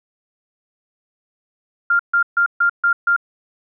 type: tone bursts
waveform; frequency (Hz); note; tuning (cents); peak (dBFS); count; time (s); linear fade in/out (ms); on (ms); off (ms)
sine; 1396.9; F6; 0; -12; 6; 1.9-3.164; 5; 94; 140
effects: none